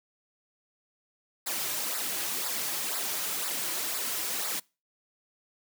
white noise with flanger, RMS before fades -32 dBFS, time 1.46-4.6 s, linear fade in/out 10 ms, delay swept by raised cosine 0.32 to 4.52 ms, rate 2 Hz, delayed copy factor -0.7, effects noise-tail reverb RT60 0.3 s tail -25 dB re dry + high-pass 200 Hz 12 dB/octave

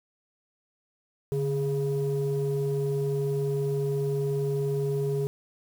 sine tone pair together, 143.41 / 413.2 Hz, D3 / G#4, -41 / -9 cents, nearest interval octave + tritone, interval 1832 cents, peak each -26 dBFS, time 1.32-5.27 s, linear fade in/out 0 ms, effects tanh soft clip ceiling -20 dBFS + 8-bit

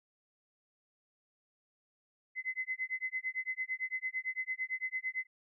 sine tone with tremolo, 2042 Hz, C7, 43 cents flat, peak -31 dBFS, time 2.35-5.27 s, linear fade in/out 50 ms, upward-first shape sine, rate 8.9 Hz, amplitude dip 100%, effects none

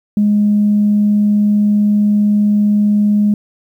sine tone, 207.7 Hz, G#3, in tune, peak -8 dBFS, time 0.17-3.34 s, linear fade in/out 2 ms, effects tanh soft clip ceiling -4 dBFS + 8-bit

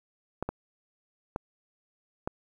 clicks, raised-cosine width 1 ms, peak -17 dBFS, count 4, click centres 0.426 / 0.49 / 1.361 / 2.275 s, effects 9-bit

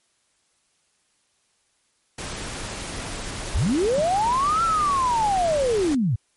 pink noise, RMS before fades -32 dBFS, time 2.18-5.95 s, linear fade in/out 5 ms
sine linear two-way sweep, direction up then down, 35.39 to 1365 to 95.1 Hz, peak -18 dBFS, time 3.54-6.16 s, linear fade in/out 10 ms, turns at 4.63 s
sine tone with exponential decay, 178.1 Hz, F3, 34 cents sharp, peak -22 dBFS, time 3.98-4.06 s, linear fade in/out 2 ms, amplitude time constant 17 ms
effects white hiss -67 dBFS RMS until 6.36 s + MP3 48 kbps

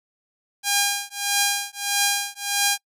5% pulse tone with tremolo, 808 Hz, G#5, 48 cents flat, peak -5 dBFS, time 0.63-2.78 s, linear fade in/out 50 ms, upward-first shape triangle, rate 1.6 Hz, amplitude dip 100%, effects noise-tail reverb RT60 0.1 s tail -26 dB re dry

